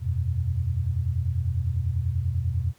sine chord, E suspended second, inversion none, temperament equal, 82.41 / 92.5 / 123.47 Hz, E2 / F#2 / B2, 0 / 0 / 0 cents, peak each -27 / -27 / -28 dBFS, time 0-2.74 s, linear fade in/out 50 ms, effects pink hiss -60 dBFS RMS until 2.78 s

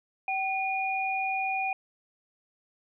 sine tone pair together, 767.9 / 2438 Hz, G5 / D#7, -36 / -36 cents, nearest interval octave + minor sixth, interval 2000 cents, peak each -29 / -30 dBFS, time 0.28-1.73 s, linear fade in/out 2 ms, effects none

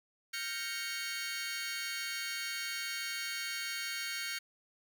20% pulse chord, G half-diminished seventh, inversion third, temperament equal, 1396.9 / 1568 / 1864.7 / 2217 Hz, F6 / G6 / Bb6 / Db7, 0 / 0 / 0 / 0 cents, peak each -39 / -38 / -39 / -34 dBFS, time 0.33-4.39 s, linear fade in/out 10 ms, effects none

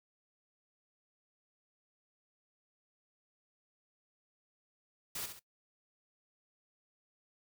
white noise with echo, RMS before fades -40 dBFS, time 5.15-5.26 s, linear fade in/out 5 ms, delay 67 ms, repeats 2, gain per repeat -7 dB, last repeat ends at 5.394 s, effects noise-tail reverb RT60 0.1 s tail -19 dB re dry

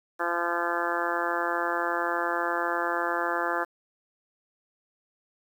harmonic tone, 171.8 Hz, F3, 28 cents flat, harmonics 2 / 3 / 4 / 5 / 6 / 7 / 8 / 9 / 10, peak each -34 / -34 / -34 / -34 / -34 / -34 / -34 / -34 / -34 dBFS, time 0.19-3.65 s, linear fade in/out 20 ms, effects 9-bit

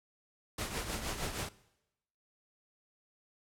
pink noise with tremolo, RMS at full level -35 dBFS, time 0.58-1.49 s, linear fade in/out 5 ms, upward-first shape triangle, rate 6.4 Hz, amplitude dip 65%, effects noise-tail reverb RT60 0.9 s tail -20 dB re dry + low-pass 12000 Hz 12 dB/octave

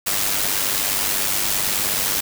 white noise with amplitude modulation, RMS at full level -19 dBFS, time 0.06-2.21 s, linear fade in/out 10 ms, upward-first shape sine, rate 99.1 Hz, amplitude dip 50%, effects none

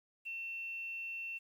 sine tone, 2700 Hz, E7, 41 cents sharp, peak -39 dBFS, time 0.25-1.39 s, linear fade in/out 20 ms, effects 11-bit

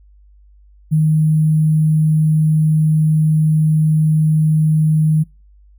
sine tone with sample-and-hold, 155.56 Hz, D#3, in tune, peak -10 dBFS, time 0.91-5.24 s, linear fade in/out 20 ms, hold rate 11025 Hz, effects noise-tail reverb RT60 0.3 s tail -26 dB re dry + added 50 Hz sine -44 dBFS peak until 5.78 s

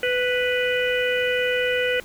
harmonic tone with a mistuned harmonic, 493.9 Hz, B4, in tune, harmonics 1 / 3 / 4 / 5 / 6, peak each -22 / -27 / -28 / -29 / -30 dBFS, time 0.03-2 s, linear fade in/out 2 ms, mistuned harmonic 1, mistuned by +16 cents, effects pink hiss -45 dBFS RMS until 2.04 s

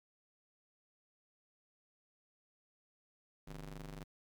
sawtooth ring-modulated tone, 99.5 Hz, G2, 26 cents sharp, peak -39 dBFS, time 3.47-4.04 s, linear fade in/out 10 ms, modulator 61.6 Hz, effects 12-bit

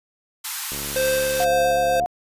white high-pass noise, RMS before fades -28 dBFS, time 0.44-1.45 s, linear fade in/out 10 ms, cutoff 810 Hz, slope 96 dB/octave
click train, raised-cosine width 2 ms, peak -23 dBFS, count 95, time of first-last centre 0.72-2.038 s, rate 71.3 Hz
square tone with tremolo, 522 Hz, C5, 4 cents flat, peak -19 dBFS, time 0.96-2 s, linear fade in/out 2 ms, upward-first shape sine, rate 2 Hz, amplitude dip 30%
sine tone with vibrato, 702 Hz, F5, 9 cents sharp, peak -19 dBFS, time 1.4-2.06 s, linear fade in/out 0 ms, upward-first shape square, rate 8.1 Hz, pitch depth 31 cents each way
effects resampled to 32000 Hz

